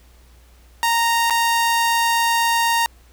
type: tone with dropouts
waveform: sawtooth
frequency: 928 Hz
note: A#5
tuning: 8 cents flat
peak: -12 dBFS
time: 0.83-2.86 s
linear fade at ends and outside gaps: 0 ms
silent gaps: 1.299-1.306 s
effects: added 60 Hz sine -47 dBFS peak until 3.12 s + pink hiss -55 dBFS RMS until 3.12 s